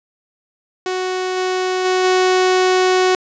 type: tone with level steps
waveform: sawtooth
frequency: 370 Hz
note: F#4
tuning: in tune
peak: -15 / -13 / -10 / -8 dBFS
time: 0.86-3.15 s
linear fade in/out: 2 ms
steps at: 1.36 / 1.84 / 2.03 s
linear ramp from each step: 20 ms
effects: resampled to 16000 Hz + 8-bit